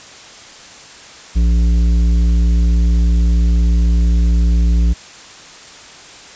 sine tone with tanh clipping, 57.8 Hz, A#1, 14 cents flat, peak -11 dBFS, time 1.35-4.94 s, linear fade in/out 20 ms, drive 10 dB, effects white hiss -37 dBFS RMS until 6.35 s + resampled to 16000 Hz

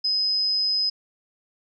sine tone, 5050 Hz, D#8, 25 cents sharp, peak -20 dBFS, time 0.04-0.9 s, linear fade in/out 10 ms, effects none

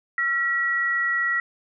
sine tone pair together, 1361 / 1924.7 Hz, F6 / B6, -45 / -45 cents, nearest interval tritone, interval 600 cents, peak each -28 / -21 dBFS, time 0.18-1.4 s, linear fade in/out 2 ms, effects none

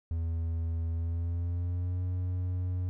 triangle tone with pitch glide, 82.6 to 90.6 Hz, E2 to F#2, +4 to -36 cents, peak -27 dBFS, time 0.11-2.89 s, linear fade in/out 0 ms, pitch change +160 cents, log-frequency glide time 0.92-2.03 s, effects none

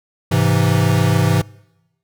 square chord, Ab augmented, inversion none, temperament equal, 103.83 / 130.81 / 164.81 Hz, Ab2 / C3 / E3, 0 / 0 / 0 cents, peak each -18 dBFS, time 0.31-1.42 s, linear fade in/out 10 ms, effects noise-tail reverb RT60 1.0 s tail -25 dB re dry

